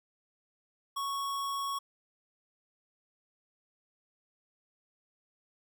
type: tone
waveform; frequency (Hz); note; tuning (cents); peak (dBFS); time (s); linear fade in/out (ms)
square; 1108.7; C#6; 0; -33; 0.96-1.79; 10
effects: none